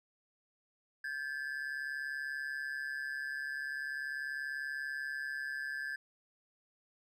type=ring-modulated tone; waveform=triangle; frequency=1652 Hz; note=G#6; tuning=10 cents flat; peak=-32 dBFS; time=1.04-5.96 s; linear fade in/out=5 ms; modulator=70.2 Hz; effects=none